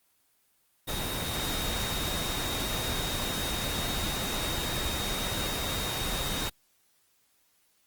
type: tone in noise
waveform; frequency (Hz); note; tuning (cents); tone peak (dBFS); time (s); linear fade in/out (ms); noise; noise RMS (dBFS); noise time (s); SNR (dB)
sine; 3729; A#7; 0; -36; 0.87-6.5; 20; pink; -32; 0.87-6.5; -7
effects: white hiss -69 dBFS RMS until 7.86 s + Opus 24 kbps